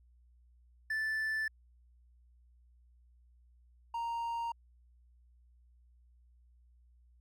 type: tone pair in turn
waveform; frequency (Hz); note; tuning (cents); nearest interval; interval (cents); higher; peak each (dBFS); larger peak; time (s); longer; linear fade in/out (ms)
triangle; 1757 / 930.7; A6 / A#5; -3 / -3; major seventh; 1100; first; -30 / -32; first; 0.9-1.48 / 3.94-4.52; neither; 5
effects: added 60 Hz sine -61 dBFS peak until 7.2 s